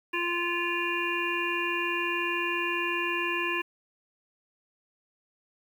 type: harmonic tone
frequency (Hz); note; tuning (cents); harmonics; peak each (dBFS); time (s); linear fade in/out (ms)
346.6; F4; -13; 1 / 3 / 5 / 7 / 8; -33 / -33 / -33 / -33 / -33; 0.13-3.62; 10
effects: 9-bit